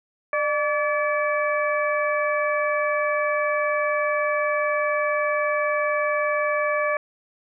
harmonic tone with a mistuned harmonic, 575 Hz, D5, 37 cents flat, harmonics 1 / 2 / 3 / 4, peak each -23 / -26 / -28 / -29 dBFS, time 0.33-6.97 s, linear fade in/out 2 ms, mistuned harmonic 1, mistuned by +71 cents, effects none

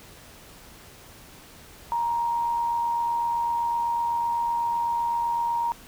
sine tone with amplitude modulation, 938 Hz, A#5, 11 cents sharp, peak -21 dBFS, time 1.92-5.72 s, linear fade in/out 0 ms, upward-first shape sine, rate 87.9 Hz, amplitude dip 35%, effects pink hiss -48 dBFS RMS until 5.87 s

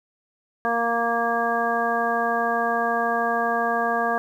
harmonic tone, 233.1 Hz, A#3, in tune, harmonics 1 / 2 / 3 / 4 / 5 / 7, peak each -31 / -28 / -24 / -31 / -27 / -27 dBFS, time 0.65-4.18 s, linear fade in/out 0 ms, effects 9-bit

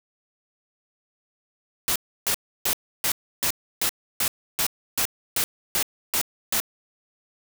white noise bursts, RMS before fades -23 dBFS, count 13, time 1.88-6.601 s, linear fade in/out 0 ms, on 77 ms, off 310 ms, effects none

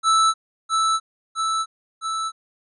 square tone with echo, 1316 Hz, E6, 3 cents flat, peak -15 dBFS, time 0.03-0.34 s, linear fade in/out 50 ms, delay 660 ms, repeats 3, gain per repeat -3 dB, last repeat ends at 2.32 s, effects resampled to 24000 Hz

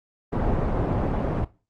pink low-pass noise, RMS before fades -24 dBFS, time 0.32-1.45 s, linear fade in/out 10 ms, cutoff 800 Hz, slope 12 dB/octave, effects noise-tail reverb RT60 0.3 s tail -18 dB re dry + Opus 24 kbps

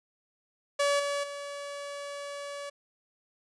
sawtooth tone with level steps, 570 Hz, C#5, 48 cents sharp, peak -20 / -25 / -33 dBFS, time 0.79-2.7 s, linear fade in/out 10 ms, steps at 0.99 / 1.23 s, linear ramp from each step 10 ms, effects resampled to 22050 Hz

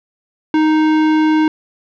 sine tone with tanh clipping, 311.1 Hz, D#4, in tune, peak -12 dBFS, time 0.54-1.48 s, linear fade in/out 2 ms, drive 17 dB, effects none

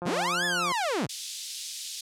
click train, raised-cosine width 1 ms, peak -22 dBFS, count 124, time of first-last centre 0.02-0.719 s, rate 176 Hz
sawtooth linear two-way sweep, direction up then down, 95 to 1760 to 95 Hz, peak -22 dBFS, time 0.05-1.07 s, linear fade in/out 20 ms, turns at 0.45 s
pink high-pass noise, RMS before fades -35 dBFS, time 1.09-2.01 s, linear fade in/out 5 ms, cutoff 3500 Hz, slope 24 dB/octave
effects high-pass 60 Hz 12 dB/octave + low-pass 9000 Hz 12 dB/octave

